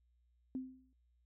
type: tone with exponential decay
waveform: sine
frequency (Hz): 259.3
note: C4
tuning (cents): -15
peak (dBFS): -35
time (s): 0.55-0.93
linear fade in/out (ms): 1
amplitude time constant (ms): 81
effects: added 60 Hz sine -70 dBFS peak until 1.25 s